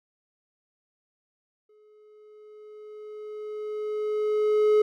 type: tone with exponential growth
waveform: triangle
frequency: 424.8 Hz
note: G#4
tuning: 39 cents sharp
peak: -14 dBFS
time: 1.69-4.82 s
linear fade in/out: 5 ms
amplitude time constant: 680 ms
effects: none